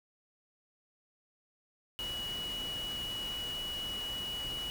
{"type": "tone in noise", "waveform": "sine", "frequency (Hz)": 2926, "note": "F#7", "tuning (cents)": -20, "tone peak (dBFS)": -36, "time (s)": [1.99, 4.7], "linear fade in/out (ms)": 0, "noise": "pink", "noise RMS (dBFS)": -45, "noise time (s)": [1.99, 4.7], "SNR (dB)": 6, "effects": []}